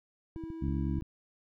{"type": "tone", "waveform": "triangle", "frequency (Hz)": 325.8, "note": "E4", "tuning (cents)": -20, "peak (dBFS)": -37, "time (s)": [0.36, 1.01], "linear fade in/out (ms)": 0}
{"type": "clicks", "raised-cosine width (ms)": 5, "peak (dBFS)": -30, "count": 6, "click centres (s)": [0.362, 0.438, 0.503, 0.685, 0.987, 1.023]}
{"type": "harmonic tone", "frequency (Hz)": 69.5, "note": "C#2", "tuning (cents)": 5, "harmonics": [1, 2, 3, 4], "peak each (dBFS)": [-33, -34, -36, -38], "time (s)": [0.61, 1], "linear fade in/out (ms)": 20}
{"effects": []}